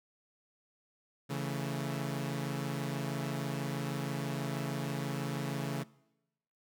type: chord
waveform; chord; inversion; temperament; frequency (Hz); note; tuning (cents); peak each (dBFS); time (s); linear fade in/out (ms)
sawtooth; A major; first; equal; 138.59 / 164.81 / 220; C#3 / E3 / A3; 0 / 0 / 0; -32 / -36 / -38; 1.29-5.84; 20
effects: noise-tail reverb RT60 0.9 s tail -22 dB re dry